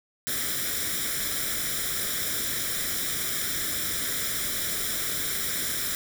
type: noise with comb filter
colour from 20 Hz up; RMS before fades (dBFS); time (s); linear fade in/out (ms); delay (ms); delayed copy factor
white; -29; 0.27-5.95; 0; 0.55; +0.75
effects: none